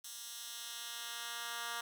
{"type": "tone with high-pass filter sweep", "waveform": "10% pulse", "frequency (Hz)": 234.7, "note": "A#3", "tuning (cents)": 12, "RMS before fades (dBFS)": -44, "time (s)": [0.04, 1.81], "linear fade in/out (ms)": 5, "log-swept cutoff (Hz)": [5600, 1300], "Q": 0.82, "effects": []}